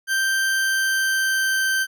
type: tone with pitch glide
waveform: 40% pulse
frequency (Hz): 1568 to 1556.3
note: G6 to G6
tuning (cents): 0 to -13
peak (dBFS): -18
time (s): 0.07-1.87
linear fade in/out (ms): 50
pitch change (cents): -13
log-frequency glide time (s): 0.45-1.67
effects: none